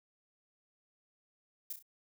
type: noise with echo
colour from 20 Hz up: violet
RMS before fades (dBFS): -39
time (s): 1.7-1.73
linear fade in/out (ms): 5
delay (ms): 32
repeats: 3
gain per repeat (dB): -7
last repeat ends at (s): 1.826
effects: none